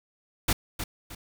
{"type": "noise with echo", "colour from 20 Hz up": "pink", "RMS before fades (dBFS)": -23, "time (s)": [0.48, 0.53], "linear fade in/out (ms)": 5, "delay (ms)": 310, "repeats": 2, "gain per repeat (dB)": -9, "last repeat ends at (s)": 1.15, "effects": []}